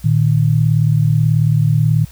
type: tone pair together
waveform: sine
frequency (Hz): 114.7 / 153.1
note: A#2 / D#3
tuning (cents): -28 / -28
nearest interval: perfect fourth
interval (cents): 500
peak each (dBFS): -13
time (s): 0.04-2.05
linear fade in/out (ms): 10
effects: added 60 Hz sine -38 dBFS peak until 2.11 s + white hiss -45 dBFS RMS until 2.11 s